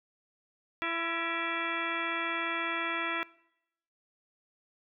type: harmonic tone with a mistuned harmonic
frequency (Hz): 334.6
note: E4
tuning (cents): +26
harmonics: 1 / 2 / 3 / 4 / 5 / 6 / 7 / 8 / 10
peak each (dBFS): -39 / -42 / -40 / -36 / -41 / -37 / -37 / -42 / -43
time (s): 0.82-3.23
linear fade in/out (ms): 0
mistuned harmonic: 6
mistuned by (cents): -48
effects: noise-tail reverb RT60 0.8 s tail -22 dB re dry